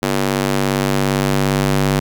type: tone with high-pass filter sweep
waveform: square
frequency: 48.74 Hz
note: G1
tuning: 9 cents flat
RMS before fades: -17 dBFS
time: 0.02-2 s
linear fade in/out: 10 ms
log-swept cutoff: 240 to 130 Hz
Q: 0.88
effects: none